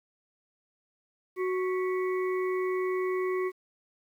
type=harmonic tone with a mistuned harmonic; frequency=370 Hz; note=F#4; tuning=in tune; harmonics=1 / 3 / 5 / 6; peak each=-27 / -37 / -41 / -43 dBFS; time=1.36-3.52 s; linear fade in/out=50 ms; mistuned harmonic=5; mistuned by=+100 cents; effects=10-bit